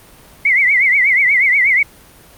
sine tone with vibrato, 2114 Hz, C7, 17 cents sharp, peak -9 dBFS, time 0.45-1.83 s, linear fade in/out 5 ms, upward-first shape triangle, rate 8.3 Hz, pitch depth 160 cents each way, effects pink hiss -43 dBFS RMS until 2.37 s + Opus 32 kbps

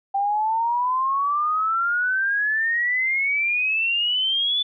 sine exponential sweep, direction up, 784 to 3500 Hz, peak -19 dBFS, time 0.14-4.63 s, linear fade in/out 10 ms, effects none

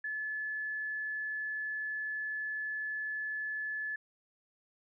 sine tone, 1724 Hz, A6, 36 cents flat, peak -34 dBFS, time 0.04-3.96 s, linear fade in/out 5 ms, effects none

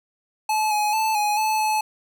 square tone with pitch steps, 862 / 841 / 876 / 836 / 867 / 861 Hz, A5 / G#5 / A5 / G#5 / A5 / A5, -36 / +22 / -8 / +11 / -26 / -38 cents, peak -20 dBFS, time 0.49-1.81 s, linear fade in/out 5 ms, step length 220 ms, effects none

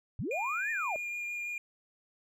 sine linear two-way sweep, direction up then down, 77.78 to 1864.7 to 583 Hz, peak -32 dBFS, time 0.19-0.96 s, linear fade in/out 0 ms, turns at 0.71 s
triangle tone with vibrato, 2416 Hz, D7, 48 cents sharp, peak -33 dBFS, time 0.31-1.58 s, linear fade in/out 2 ms, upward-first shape sine, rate 6.1 Hz, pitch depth 9 cents each way
effects none

